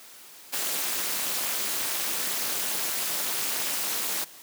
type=noise with amplitude modulation; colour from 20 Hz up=white; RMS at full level=-25 dBFS; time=0.52-4.25 s; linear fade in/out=20 ms; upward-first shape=sine; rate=272 Hz; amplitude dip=90%; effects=white hiss -48 dBFS RMS until 4.42 s + high-pass 200 Hz 12 dB/octave